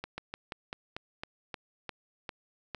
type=slowing click train; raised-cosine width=0.3 ms; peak=-21 dBFS; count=11; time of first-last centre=0.04-2.747 s; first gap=140 ms; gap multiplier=1.14; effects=none